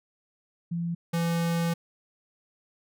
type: tone pair in turn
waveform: sine / square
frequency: 170 / 168.44 Hz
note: F3 / E3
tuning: -46 / +38 cents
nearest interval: unison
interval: 16 cents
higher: first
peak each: -27 / -25 dBFS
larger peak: second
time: 0.71-0.95 / 1.13-1.74 s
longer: second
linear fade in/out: 10 ms
effects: none